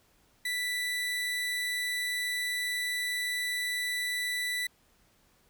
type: tone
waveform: 30% pulse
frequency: 1975.5 Hz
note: B6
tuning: in tune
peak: -27 dBFS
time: 0.45-4.67 s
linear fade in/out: 5 ms
effects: pink hiss -66 dBFS RMS until 5.49 s